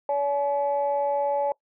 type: tone pair together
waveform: sine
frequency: 569 / 852.5 Hz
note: C#5 / G#5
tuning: +45 / +45 cents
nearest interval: perfect fifth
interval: 700 cents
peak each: -23 / -25 dBFS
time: 0.09-1.52 s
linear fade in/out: 2 ms
effects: noise-tail reverb RT60 0.1 s tail -22 dB re dry + tanh soft clip ceiling -15 dBFS